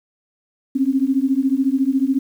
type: beating tone pair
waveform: sine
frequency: 261.2 / 275.2 Hz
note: C4 / C#4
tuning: -3 / -12 cents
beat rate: 14 Hz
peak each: -18 dBFS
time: 0.75-2.19 s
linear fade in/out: 10 ms
effects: 8-bit